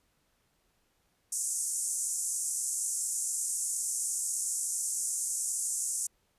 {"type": "band-pass noise", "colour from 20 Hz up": "white", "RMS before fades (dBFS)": -33, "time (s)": [1.32, 6.07], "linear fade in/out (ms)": 5, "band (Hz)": [6400, 10000], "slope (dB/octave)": 48, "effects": ["pink hiss -73 dBFS RMS until 6.38 s", "resampled to 32000 Hz"]}